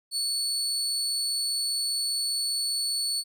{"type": "tone", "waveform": "30% pulse", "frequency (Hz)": 4435, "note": "C#8", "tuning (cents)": 0, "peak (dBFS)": -23, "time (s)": [0.11, 3.24], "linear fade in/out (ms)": 50, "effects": []}